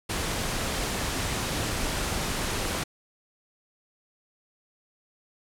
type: noise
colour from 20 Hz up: pink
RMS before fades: -29 dBFS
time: 0.09-2.84 s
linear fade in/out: 10 ms
effects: low-pass 11000 Hz 12 dB/octave